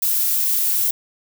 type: noise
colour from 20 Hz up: violet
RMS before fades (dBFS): -19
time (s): 0.02-0.91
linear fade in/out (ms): 5
effects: none